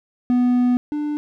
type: tone pair in turn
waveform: triangle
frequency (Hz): 246.9 / 297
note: B3 / D4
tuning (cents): 0 / +20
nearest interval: minor third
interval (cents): 320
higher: second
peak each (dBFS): -12 / -19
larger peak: first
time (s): 0.3-0.77 / 0.92-1.17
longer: first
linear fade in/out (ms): 0
effects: none